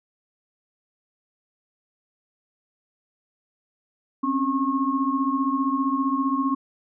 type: tone cluster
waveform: sine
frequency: 262.4 / 277.6 / 1086 Hz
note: C4 / C#4 / C#6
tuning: +5 / +3 / -36 cents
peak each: -25 dBFS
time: 4.23-6.55 s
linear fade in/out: 10 ms
effects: none